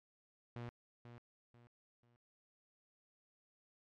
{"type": "tone with echo", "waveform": "sawtooth", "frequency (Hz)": 119.5, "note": "A#2", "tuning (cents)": 43, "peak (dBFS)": -40, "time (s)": [0.56, 0.69], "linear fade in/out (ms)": 0, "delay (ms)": 490, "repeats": 3, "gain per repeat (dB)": -9, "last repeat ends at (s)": 2.16, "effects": ["low-pass 3000 Hz 12 dB/octave", "MP3 96 kbps"]}